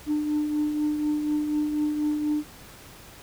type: tone with tremolo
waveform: sine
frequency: 299.9 Hz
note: D4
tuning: 36 cents sharp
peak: -19 dBFS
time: 0.06-2.44 s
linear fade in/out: 50 ms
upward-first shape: triangle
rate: 4.1 Hz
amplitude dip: 55%
effects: tanh soft clip ceiling -19 dBFS + pink hiss -47 dBFS RMS until 3.22 s